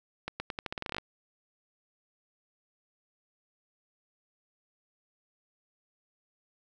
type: accelerating click train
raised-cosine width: 0.3 ms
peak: -18 dBFS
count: 14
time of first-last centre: 0.28-0.983 s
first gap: 120 ms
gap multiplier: 0.85
effects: none